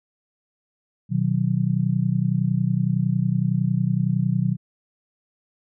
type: chord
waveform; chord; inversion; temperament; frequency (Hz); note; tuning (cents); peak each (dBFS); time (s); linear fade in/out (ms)
sine; B major; none; just; 123.47 / 154.34 / 185.21; B2 / D#3 / F#3; 0 / -14 / +2; -23; 1.09-4.57; 50
effects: none